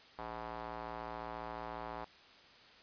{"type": "tone with band-pass filter", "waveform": "square", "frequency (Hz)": 57.2, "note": "A#1", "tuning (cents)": -32, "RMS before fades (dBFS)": -44, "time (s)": [0.18, 2.05], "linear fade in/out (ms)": 10, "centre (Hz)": 910, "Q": 2, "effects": ["white hiss -59 dBFS RMS until 2.82 s", "resampled to 11025 Hz"]}